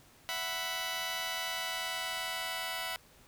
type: chord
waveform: 10% pulse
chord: E suspended second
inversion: none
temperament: just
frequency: 659.3 / 741.7 / 988.9 Hz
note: E5 / F#5 / B5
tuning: 0 / +4 / +2 cents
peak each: -32 / -31 / -31 dBFS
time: 0.29-2.96 s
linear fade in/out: 0 ms
effects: pink hiss -60 dBFS RMS until 3.27 s